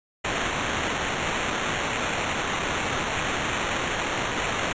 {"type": "noise with sample-and-hold", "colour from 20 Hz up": "blue", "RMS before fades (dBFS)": -27, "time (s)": [0.24, 4.73], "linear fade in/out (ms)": 10, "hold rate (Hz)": 4900, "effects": ["resampled to 16000 Hz"]}